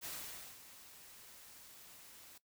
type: noise with ADSR envelope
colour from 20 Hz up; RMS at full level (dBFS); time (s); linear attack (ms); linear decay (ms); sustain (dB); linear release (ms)
white; -44; 0.01-2.38; 38; 530; -13; 5
effects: noise-tail reverb RT60 0.1 s tail -17 dB re dry